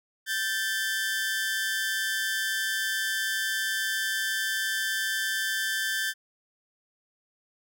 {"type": "tone pair together", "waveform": "sawtooth", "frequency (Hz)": [1565.3, 1757], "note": ["G6", "A6"], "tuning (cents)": [-3, -3], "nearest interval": "major second", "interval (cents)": 200, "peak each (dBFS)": -26, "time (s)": [0.26, 6.14], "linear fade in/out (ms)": 50, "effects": []}